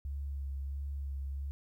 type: tone with vibrato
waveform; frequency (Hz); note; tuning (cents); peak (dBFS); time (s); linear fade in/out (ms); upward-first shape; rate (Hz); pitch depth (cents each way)
sine; 69.3; C#2; 0; -35; 0.05-1.51; 0; sine; 1.5; 23
effects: 12-bit